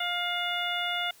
harmonic tone with a mistuned harmonic, 704 Hz, F5, 14 cents sharp, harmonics 1 / 2 / 3 / 4 / 5, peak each -34 / -34 / -34 / -34 / -34 dBFS, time 0-1.11 s, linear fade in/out 5 ms, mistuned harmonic 4, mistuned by +37 cents, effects white hiss -56 dBFS RMS until 1.2 s

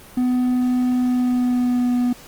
triangle tone with pitch glide, 250 to 245.7 Hz, B3 to B3, +21 to -9 cents, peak -14 dBFS, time 0.17-2.13 s, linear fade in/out 5 ms, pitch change -30 cents, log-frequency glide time 1-1.95 s, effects pink hiss -43 dBFS RMS until 2.27 s + Opus 32 kbps

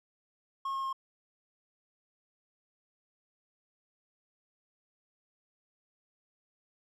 triangle tone with pitch steps, 1084 / 1077.1 / 1070.3 Hz, C#6 / C6 / C6, -39 / +50 / +39 cents, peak -30 dBFS, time 0.65-0.929 s, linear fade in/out 5 ms, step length 93 ms, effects none

